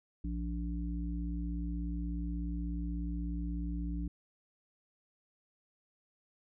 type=harmonic tone; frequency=58.27 Hz; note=A#1; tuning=in tune; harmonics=1 / 3 / 5; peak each=-35 / -40 / -42 dBFS; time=0.24-4.08 s; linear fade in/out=5 ms; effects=none